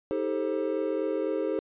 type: chord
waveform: triangle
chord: A half-diminished seventh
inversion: second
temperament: just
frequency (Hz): 316.8 / 396 / 440 / 528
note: Eb4 / G4 / A4 / C5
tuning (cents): +31 / +18 / 0 / +16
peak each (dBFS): -30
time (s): 0.11-1.59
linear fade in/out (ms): 0
effects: resampled to 8000 Hz